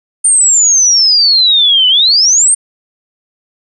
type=exponential two-way sweep; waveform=sine; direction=down then up; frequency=9020 to 2960 to 9020 Hz; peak=-5 dBFS; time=0.24-2.55 s; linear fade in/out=10 ms; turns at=1.88 s; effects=none